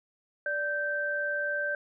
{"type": "tone pair together", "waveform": "sine", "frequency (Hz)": [584, 1559.1], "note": ["D5", "G6"], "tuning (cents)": [-10, -10], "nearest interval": "octave + perfect fourth", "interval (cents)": 1700, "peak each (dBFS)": [-33, -29], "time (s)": [0.46, 1.75], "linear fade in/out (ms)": 2, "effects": []}